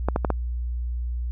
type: clicks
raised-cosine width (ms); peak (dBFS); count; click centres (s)
1; -8; 4; 0.086 / 0.161 / 0.248 / 0.303
effects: added 60 Hz sine -25 dBFS peak until 1.31 s